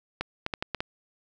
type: clicks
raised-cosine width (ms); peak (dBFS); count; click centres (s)
0.3; -13; 6; 0.21 / 0.464 / 0.538 / 0.625 / 0.747 / 0.805
effects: none